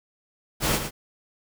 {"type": "noise with echo", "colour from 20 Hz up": "pink", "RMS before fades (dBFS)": -23, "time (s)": [0.6, 0.8], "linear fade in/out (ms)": 50, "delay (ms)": 110, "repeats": 1, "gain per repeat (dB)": -8, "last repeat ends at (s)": 0.91, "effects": []}